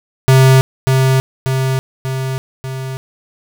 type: tone with echo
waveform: square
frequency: 132 Hz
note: C3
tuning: 16 cents sharp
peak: -6 dBFS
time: 0.28-0.61 s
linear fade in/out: 0 ms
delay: 590 ms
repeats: 4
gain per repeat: -4 dB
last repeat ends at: 2.97 s
effects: none